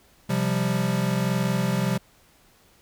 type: chord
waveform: square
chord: C suspended fourth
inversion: none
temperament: equal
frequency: 130.81 / 174.61 / 196 Hz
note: C3 / F3 / G3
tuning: 0 / 0 / 0 cents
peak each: -27 dBFS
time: 0.29-1.98 s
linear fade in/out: 10 ms
effects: pink hiss -58 dBFS RMS until 2.81 s